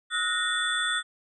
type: tone cluster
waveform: sine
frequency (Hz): 1282 / 1456 / 1848 / 3475 / 8160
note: E6 / F#6 / A#6 / A7 / C9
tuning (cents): -49 / -28 / -16 / -22 / -44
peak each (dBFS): -34 / -29 / -31 / -29 / -37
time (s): 0.1-1.03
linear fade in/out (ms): 50
effects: none